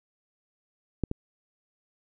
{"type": "clicks", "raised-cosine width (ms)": 3, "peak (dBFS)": [-13, -17], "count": 2, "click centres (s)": [1.037, 1.114], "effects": []}